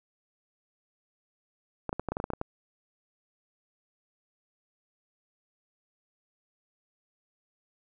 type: clicks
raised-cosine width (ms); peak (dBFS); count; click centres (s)
1; -17; 11; 1.893 / 1.929 / 1.996 / 2.087 / 2.12 / 2.169 / 2.201 / 2.241 / 2.303 / 2.335 / 2.414
effects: none